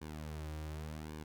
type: tone with flanger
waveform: sawtooth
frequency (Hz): 77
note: D#2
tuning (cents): -17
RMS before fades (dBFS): -44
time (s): 0.01-1.24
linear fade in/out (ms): 10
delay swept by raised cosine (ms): 1.5 to 4.7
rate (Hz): 0.88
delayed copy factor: -0.7
effects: none